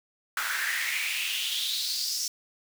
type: noise with high-pass filter sweep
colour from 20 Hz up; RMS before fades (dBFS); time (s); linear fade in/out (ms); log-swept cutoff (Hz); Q
pink; -30; 0.37-2.28; 2; 1400 to 5700; 5
effects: none